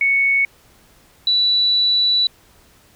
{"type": "tone pair in turn", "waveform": "sine", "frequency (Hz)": [2217, 3950], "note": ["C#7", "B7"], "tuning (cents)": [0, 0], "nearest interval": "minor seventh", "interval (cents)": 1000, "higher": "second", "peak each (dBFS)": -13, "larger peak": "neither", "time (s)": [[0.01, 0.45], [1.27, 2.27]], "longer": "second", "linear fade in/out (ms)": 2, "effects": ["pink hiss -52 dBFS RMS until 2.95 s"]}